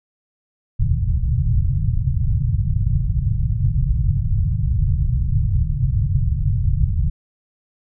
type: low-pass noise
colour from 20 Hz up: white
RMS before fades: -18 dBFS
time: 0.79-7.1 s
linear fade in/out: 10 ms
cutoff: 140 Hz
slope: 48 dB/octave
effects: none